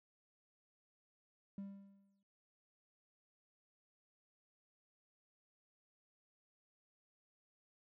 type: tone with exponential decay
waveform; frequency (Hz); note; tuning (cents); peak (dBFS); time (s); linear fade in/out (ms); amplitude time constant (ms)
triangle; 197.7; G3; +15; -39; 1.58-2.23; 2; 140
effects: tanh soft clip ceiling -36 dBFS